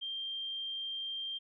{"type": "tone", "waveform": "sine", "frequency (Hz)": 3176, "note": "G7", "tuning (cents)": 22, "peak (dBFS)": -36, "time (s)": [0.01, 1.39], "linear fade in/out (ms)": 20, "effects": []}